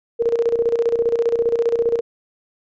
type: tone with tremolo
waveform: sine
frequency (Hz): 466.2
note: A#4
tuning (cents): 0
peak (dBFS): -13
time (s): 0.19-2.01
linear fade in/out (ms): 20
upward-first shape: square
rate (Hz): 15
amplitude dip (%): 65
effects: resampled to 16000 Hz